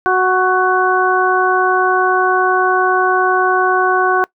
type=harmonic tone with a mistuned harmonic; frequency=370 Hz; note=F#4; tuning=in tune; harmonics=1 / 2 / 3 / 4; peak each=-16 / -16 / -16 / -16 dBFS; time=0.06-4.24 s; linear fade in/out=0 ms; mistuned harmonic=4; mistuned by=+16 cents; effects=noise-tail reverb RT60 0.1 s tail -23 dB re dry